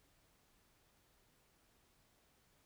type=silence; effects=pink hiss -73 dBFS RMS until 2.65 s